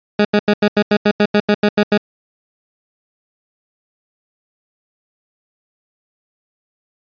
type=tone bursts; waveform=20% pulse; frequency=207.7 Hz; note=G#3; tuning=in tune; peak=-5 dBFS; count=13; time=0.19-1.977 s; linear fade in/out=5 ms; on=59 ms; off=85 ms; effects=resampled to 11025 Hz